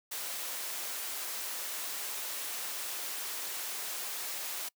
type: high-pass noise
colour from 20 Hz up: white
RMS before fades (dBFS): -38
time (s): 0.11-4.69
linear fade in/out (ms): 10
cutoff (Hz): 410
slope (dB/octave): 12
effects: noise-tail reverb RT60 0.1 s tail -25 dB re dry